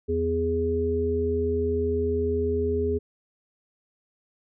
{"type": "harmonic tone", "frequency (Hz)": 83, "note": "E2", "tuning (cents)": 12, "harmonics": [1, 3, 5], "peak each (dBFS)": [-28, -31, -24], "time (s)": [0.08, 2.99], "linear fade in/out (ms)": 20, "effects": []}